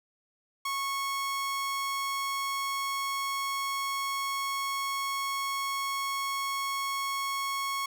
sawtooth tone, 1100 Hz, C#6, 14 cents flat, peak -26 dBFS, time 0.65-7.86 s, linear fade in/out 5 ms, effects none

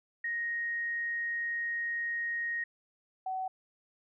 sine tone pair in turn, 1871 / 753.3 Hz, A#6 / F#5, +6 / +31 cents, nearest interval octave + major third, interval 1575 cents, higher first, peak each -31 / -32 dBFS, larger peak first, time 0.24-2.64 / 3.26-3.48 s, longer first, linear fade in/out 5 ms, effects none

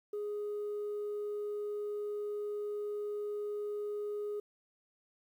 sine tone, 415.3 Hz, G#4, in tune, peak -33 dBFS, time 0.13-4.4 s, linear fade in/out 5 ms, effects tanh soft clip ceiling -33 dBFS + 11-bit

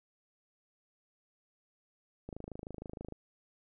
click train, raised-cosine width 2 ms, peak -29 dBFS, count 23, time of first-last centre 2.29-3.123 s, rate 26.4 Hz, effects none

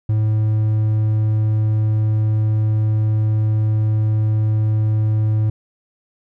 triangle tone, 108.1 Hz, A2, 30 cents flat, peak -12 dBFS, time 0.09-5.5 s, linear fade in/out 5 ms, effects none

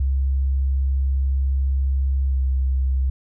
sine tone with pitch glide, 67.2 to 65.78 Hz, C2 to C2, +47 to +10 cents, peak -17 dBFS, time 0-3.1 s, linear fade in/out 5 ms, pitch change -37 cents, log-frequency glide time 2.29-2.36 s, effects none

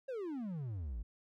triangle exponential sweep, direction down, 554.4 to 49 Hz, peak -36 dBFS, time 0.08-1.03 s, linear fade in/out 10 ms, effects none

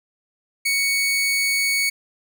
sawtooth tone, 2227 Hz, C#7, 7 cents sharp, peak -15 dBFS, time 0.65-1.9 s, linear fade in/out 10 ms, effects none

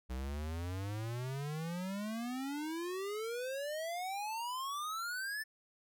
square exponential sweep, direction up, 61.74 to 1778 Hz, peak -38 dBFS, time 0.09-5.44 s, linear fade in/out 20 ms, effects none

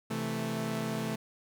sawtooth chord, A minor, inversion first, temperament equal, 130.81 / 164.81 / 220 Hz, C3 / E3 / A3, 0 / 0 / 0 cents, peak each -34 / -34 / -30 dBFS, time 0.1-1.16 s, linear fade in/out 10 ms, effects none

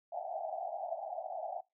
pink band-pass noise, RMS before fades -40 dBFS, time 0.12-1.61 s, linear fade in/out 10 ms, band 630 to 790 Hz, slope 96 dB/octave, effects noise-tail reverb RT60 0.2 s tail -22 dB re dry

